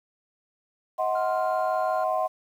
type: chord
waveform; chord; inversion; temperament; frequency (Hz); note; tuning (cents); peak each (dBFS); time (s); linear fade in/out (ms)
sine; C diminished; first; equal with one note detuned; 634.6 / 740 / 1046.5; Eb5 / Gb5 / C6; +34 / 0 / 0; -26 / -26 / -29; 0.98-2.28; 20
type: tone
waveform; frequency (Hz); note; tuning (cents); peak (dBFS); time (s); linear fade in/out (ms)
triangle; 1396.9; F6; 0; -35; 1.15-2.04; 5
effects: tanh soft clip ceiling -13 dBFS + 9-bit